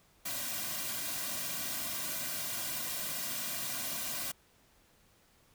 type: noise with comb filter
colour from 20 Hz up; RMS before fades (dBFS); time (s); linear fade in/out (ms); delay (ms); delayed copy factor
white; -37; 0.25-4.32; 10; 2.3; -0.85
effects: pink hiss -66 dBFS RMS until 5.54 s